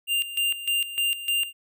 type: tone with tremolo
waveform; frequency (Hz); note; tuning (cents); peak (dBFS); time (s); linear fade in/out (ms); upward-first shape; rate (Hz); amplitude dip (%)
square; 2794; F7; 0; -22; 0.07-1.53; 50; square; 3.3; 75
effects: none